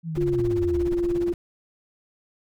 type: linear sweep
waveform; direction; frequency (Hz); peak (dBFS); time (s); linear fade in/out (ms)
sine; down; 170 to 62.1; -27; 0.03-0.88; 50
type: noise with tremolo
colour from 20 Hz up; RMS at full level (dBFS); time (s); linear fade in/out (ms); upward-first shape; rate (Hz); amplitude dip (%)
brown; -30; 0.15-1.34; 2; sine; 17; 95
type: tone with pitch glide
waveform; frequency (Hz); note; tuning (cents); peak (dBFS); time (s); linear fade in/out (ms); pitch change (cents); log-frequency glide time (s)
sine; 350 to 347; F4 to F4; +4 to -11; -21; 0.17-1.33; 10; -15; 0.49-1.03
effects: none